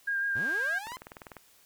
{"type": "tone with vibrato", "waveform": "sine", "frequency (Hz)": 1610, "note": "G6", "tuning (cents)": 46, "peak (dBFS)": -27, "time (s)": [0.07, 0.79], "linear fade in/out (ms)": 10, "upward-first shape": "sine", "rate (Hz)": 6.5, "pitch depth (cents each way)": 23}
{"type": "linear sweep", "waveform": "sawtooth", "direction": "up", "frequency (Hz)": [75.6, 1054], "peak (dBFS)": -35, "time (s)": [0.35, 0.97], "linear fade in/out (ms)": 10}
{"type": "click train", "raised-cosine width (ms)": 0.5, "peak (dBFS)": -28, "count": 11, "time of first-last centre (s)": [0.87, 1.368], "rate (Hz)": 20.1}
{"effects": ["white hiss -61 dBFS RMS until 1.65 s"]}